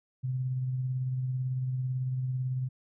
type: tone with tremolo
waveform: sine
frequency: 128.7 Hz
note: C3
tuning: 28 cents flat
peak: -27 dBFS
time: 0.23-2.69 s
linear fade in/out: 20 ms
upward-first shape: sine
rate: 18 Hz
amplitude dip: 30%
effects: none